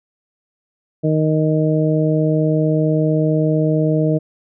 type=harmonic tone; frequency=155.56 Hz; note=D#3; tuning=in tune; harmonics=1 / 2 / 3 / 4; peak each=-16 / -19 / -21 / -22 dBFS; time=1.03-4.19 s; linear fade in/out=20 ms; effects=none